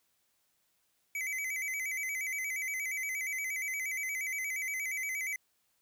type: tone with vibrato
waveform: square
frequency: 2160 Hz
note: C#7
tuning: 45 cents flat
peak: -34 dBFS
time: 1.15-5.36 s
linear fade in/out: 2 ms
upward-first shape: square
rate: 8.5 Hz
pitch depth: 93 cents each way
effects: white hiss -75 dBFS RMS until 5.81 s